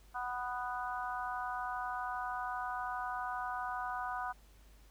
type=harmonic tone; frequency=247.5 Hz; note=B3; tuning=4 cents sharp; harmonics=3 / 4 / 5 / 6; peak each=-40 / -41 / -42 / -43 dBFS; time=0.14-4.33 s; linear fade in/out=20 ms; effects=added 50 Hz sine -58 dBFS peak until 4.9 s + pink hiss -66 dBFS RMS until 4.9 s